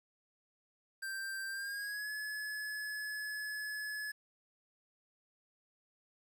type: tone with pitch glide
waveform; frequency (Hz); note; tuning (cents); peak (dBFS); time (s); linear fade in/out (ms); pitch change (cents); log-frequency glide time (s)
square; 1574 to 1706.6; G6 to G#6; +7 to +47; -39; 1.02-4.12; 10; +140; 1.51-2.11
effects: 11-bit